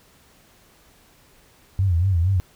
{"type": "tone with vibrato", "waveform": "sine", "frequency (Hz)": 90.2, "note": "F#2", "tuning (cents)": -44, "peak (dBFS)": -16, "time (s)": [1.79, 2.4], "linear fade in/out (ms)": 0, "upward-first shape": "sine", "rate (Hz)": 4.3, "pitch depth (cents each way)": 150, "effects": ["pink hiss -55 dBFS RMS until 2.55 s"]}